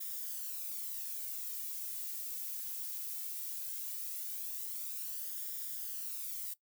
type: noise with flanger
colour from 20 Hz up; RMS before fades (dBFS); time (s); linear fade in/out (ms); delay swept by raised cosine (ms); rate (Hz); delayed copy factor
violet; -41; 0-6.54; 10; 0.57 to 2.37; 0.18; +0.55
effects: noise-tail reverb RT60 0.1 s tail -18 dB re dry

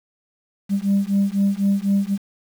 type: beating tone pair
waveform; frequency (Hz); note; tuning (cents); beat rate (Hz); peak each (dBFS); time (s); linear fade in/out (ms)
sine; 196.6 / 200.6; G3 / G3; +5 / +40; 4; -18; 0.69-2.18; 50
effects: tanh soft clip ceiling -12 dBFS + 7-bit

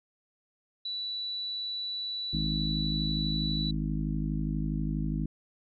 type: tone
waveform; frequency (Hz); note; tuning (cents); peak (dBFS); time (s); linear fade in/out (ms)
sine; 3951; B7; 0; -32; 0.85-3.71; 5
type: harmonic tone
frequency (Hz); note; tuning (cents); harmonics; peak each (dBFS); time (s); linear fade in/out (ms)
52.3; G#1; +13; 1 / 3 / 4 / 5 / 6; -33 / -32 / -35 / -37 / -40; 2.33-5.26; 5
effects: none

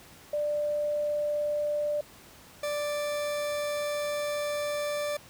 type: tone pair in turn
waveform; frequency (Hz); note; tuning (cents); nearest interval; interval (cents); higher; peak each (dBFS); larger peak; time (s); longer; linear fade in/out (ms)
sine / 40% pulse; 592 / 587.9; D5 / D5; +14 / +2; unison; 12; first; -26 / -28; first; 0.33-2.01 / 2.63-5.17; second; 5
effects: pink hiss -52 dBFS RMS until 5.29 s + high-pass 60 Hz 12 dB/octave

